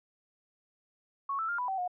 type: tone with pitch steps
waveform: sine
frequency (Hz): 1107 / 1321 / 1402 / 990 / 768 / 720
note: C#6 / E6 / F6 / B5 / G5 / F#5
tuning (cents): -3 / +3 / +6 / +4 / -36 / -47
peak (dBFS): -30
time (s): 1.29-1.878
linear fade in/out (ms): 5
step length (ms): 98
effects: none